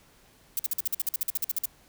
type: noise bursts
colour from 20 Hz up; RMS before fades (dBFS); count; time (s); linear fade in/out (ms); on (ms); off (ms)
violet; -27; 16; 0.57-1.657; 2; 22; 49
effects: pink hiss -59 dBFS RMS until 1.88 s